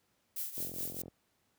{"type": "noise with tremolo", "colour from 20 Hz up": "violet", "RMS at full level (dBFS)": -36, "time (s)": [0.36, 1.02], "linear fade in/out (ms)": 5, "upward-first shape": "triangle", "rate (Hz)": 4.8, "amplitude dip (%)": 80}
{"type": "click train", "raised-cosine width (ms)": 2, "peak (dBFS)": -33, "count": 23, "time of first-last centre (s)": [0.58, 1.081], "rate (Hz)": 43.9}
{"effects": ["pink hiss -75 dBFS RMS until 1.58 s", "high-pass 80 Hz 12 dB/octave"]}